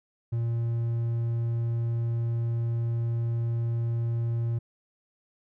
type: tone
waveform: triangle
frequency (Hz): 116.54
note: A#2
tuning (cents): 0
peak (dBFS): -23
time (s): 0.32-4.59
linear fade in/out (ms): 10
effects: none